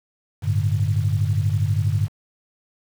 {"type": "chord", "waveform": "sine", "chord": "G suspended second", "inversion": "none", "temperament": "equal with one note detuned", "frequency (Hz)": [98, 110.38, 146.83], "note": ["G2", "A2", "D3"], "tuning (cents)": [0, 6, 0], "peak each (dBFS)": [-20, -22, -24], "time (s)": [0.42, 2.09], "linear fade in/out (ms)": 50, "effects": ["tanh soft clip ceiling -8 dBFS", "7-bit"]}